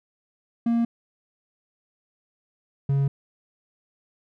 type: tone pair in turn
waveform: triangle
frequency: 233.1 / 138.6 Hz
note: A#3 / C#3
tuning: 0 / 0 cents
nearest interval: major sixth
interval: 900 cents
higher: first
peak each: -17 dBFS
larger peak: neither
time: 0.66-0.85 / 2.89-3.08 s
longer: neither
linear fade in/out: 5 ms
effects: none